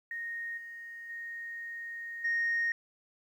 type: tone with level steps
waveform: sine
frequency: 1859 Hz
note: A#6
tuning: 5 cents flat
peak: -35 / -42 / -38 / -26 dBFS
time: 0.11-2.72 s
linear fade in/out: 2 ms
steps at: 0.57 / 1.09 / 2.24 s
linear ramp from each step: 10 ms
effects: tanh soft clip ceiling -24 dBFS + 11-bit

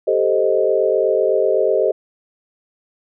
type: chord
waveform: sine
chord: A half-diminished seventh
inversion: third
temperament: equal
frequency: 392 / 440 / 523.3 / 622.3 Hz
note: G4 / A4 / C5 / Eb5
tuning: 0 / 0 / 0 / 0 cents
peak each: -19 dBFS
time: 0.07-1.92 s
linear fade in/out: 10 ms
effects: none

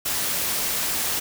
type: noise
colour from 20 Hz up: white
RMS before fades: -25 dBFS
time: 0.05-1.2 s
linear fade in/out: 10 ms
effects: none

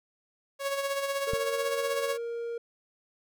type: tone with tremolo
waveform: sawtooth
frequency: 554.4 Hz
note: C#5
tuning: in tune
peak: -23 dBFS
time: 0.59-2.18 s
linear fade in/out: 50 ms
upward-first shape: sine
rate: 16 Hz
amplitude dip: 50%
type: tone with pitch glide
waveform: triangle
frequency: 460.8 to 467.8 Hz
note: A#4 to A#4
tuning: -20 to +6 cents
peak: -30 dBFS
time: 1.27-2.58 s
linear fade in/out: 5 ms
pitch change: +26 cents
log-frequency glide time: 1.39-1.68 s
type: click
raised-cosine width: 5 ms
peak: -21 dBFS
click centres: 1.335 s
effects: none

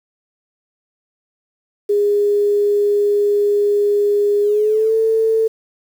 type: tone with pitch glide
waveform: sine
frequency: 410.5 to 445.1 Hz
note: G#4 to A4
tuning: -20 to +20 cents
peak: -12 dBFS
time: 1.89-5.48 s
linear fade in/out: 10 ms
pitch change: +140 cents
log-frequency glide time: 4.42-4.93 s
effects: 7-bit

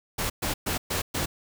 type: noise bursts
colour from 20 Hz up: pink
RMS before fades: -28 dBFS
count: 5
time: 0.18-1.26 s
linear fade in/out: 10 ms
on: 120 ms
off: 120 ms
effects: none

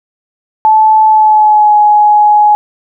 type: tone with pitch glide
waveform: sine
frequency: 869 to 838.9 Hz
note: A5 to G#5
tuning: -22 to +17 cents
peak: -3 dBFS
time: 0.65-2.55 s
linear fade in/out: 0 ms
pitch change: -61 cents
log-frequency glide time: 1.07-1.76 s
effects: none

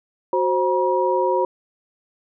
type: tone cluster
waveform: sine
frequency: 369.8 / 527 / 957 Hz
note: F#4 / C5 / A#5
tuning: -1 / +12 / +45 cents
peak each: -21 dBFS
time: 0.33-1.45 s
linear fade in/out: 2 ms
effects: none

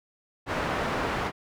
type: low-pass noise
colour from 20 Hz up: white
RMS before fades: -29 dBFS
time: 0.46-1.32 s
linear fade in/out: 50 ms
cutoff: 1300 Hz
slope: 12 dB/octave
effects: none

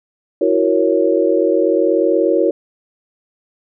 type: chord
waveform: sine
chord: F# dominant seventh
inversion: third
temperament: equal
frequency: 329.6 / 370 / 466.2 / 554.4 Hz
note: E4 / F#4 / A#4 / C#5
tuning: 0 / 0 / 0 / 0 cents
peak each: -17 dBFS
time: 0.41-2.51 s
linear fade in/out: 5 ms
effects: none

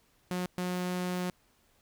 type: tone bursts at uneven times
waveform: sawtooth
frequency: 180.5 Hz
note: F#3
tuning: 43 cents flat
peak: -27 dBFS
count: 2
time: 0.31-0.46 / 0.58-1.3 s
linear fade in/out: 0 ms
effects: pink hiss -68 dBFS RMS until 1.81 s

